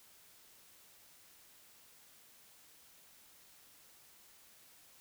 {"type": "silence", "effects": ["white hiss -62 dBFS RMS until 5 s"]}